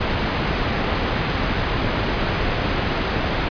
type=low-pass noise; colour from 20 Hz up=pink; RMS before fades=-22 dBFS; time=0-3.49 s; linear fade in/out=10 ms; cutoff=3100 Hz; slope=12 dB/octave; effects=resampled to 11025 Hz